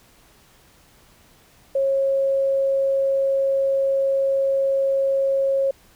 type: tone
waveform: sine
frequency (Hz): 544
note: C#5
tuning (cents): -33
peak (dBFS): -17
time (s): 1.75-5.71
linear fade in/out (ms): 5
effects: pink hiss -54 dBFS RMS until 5.95 s